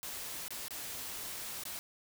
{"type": "noise with dropouts", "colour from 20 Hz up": "white", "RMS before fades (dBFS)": -42, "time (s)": [0.03, 1.79], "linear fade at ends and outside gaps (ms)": 0, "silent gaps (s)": [[0.481, 0.506], [0.682, 0.707], [1.636, 1.653]], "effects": []}